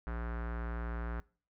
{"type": "tone with low-pass filter", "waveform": "square", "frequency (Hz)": 58.27, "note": "A#1", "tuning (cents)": 0, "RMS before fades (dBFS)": -38, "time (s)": [0.07, 1.2], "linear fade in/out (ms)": 0, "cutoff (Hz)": 1500, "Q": 3, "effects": ["noise-tail reverb RT60 0.4 s tail -23 dB re dry"]}